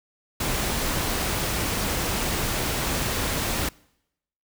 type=noise; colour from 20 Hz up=pink; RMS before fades=-26 dBFS; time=0.4-3.69 s; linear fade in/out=5 ms; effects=noise-tail reverb RT60 0.8 s tail -24 dB re dry